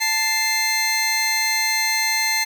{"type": "tone pair together", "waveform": "20% pulse", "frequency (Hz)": [880, 2093], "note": ["A5", "C7"], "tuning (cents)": [0, 0], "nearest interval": "octave + minor third", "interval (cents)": 1500, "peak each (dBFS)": [-20, -14], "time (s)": [0, 2.45], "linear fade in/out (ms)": 20, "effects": []}